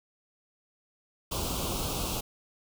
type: band-stop noise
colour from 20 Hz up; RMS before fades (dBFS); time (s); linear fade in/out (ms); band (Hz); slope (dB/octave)
pink; -32; 1.31-2.21; 10; 1300 to 2600; 48
effects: none